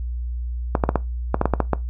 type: clicks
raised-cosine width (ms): 1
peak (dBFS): -3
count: 10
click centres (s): 0.752 / 0.838 / 0.891 / 0.957 / 1.344 / 1.414 / 1.456 / 1.537 / 1.603 / 1.733
effects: noise-tail reverb RT60 0.2 s tail -19 dB re dry + added 60 Hz sine -24 dBFS peak until 1.89 s